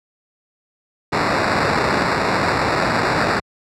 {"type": "noise with sample-and-hold", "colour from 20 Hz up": "blue", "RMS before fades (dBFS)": -18, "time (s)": [1.12, 3.4], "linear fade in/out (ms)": 10, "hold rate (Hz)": 3150, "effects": ["high-pass 80 Hz 12 dB/octave", "low-pass 5000 Hz 12 dB/octave"]}